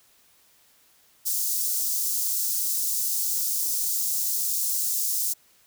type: high-pass noise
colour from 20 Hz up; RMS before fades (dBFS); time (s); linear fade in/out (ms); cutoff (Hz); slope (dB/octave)
white; -26; 1.25-5.34; 20; 5400; 24
effects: white hiss -60 dBFS RMS until 5.66 s